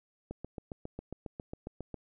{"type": "click train", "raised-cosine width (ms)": 2, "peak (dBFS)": -26, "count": 13, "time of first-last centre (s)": [0.31, 1.943], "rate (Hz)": 7.35, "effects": []}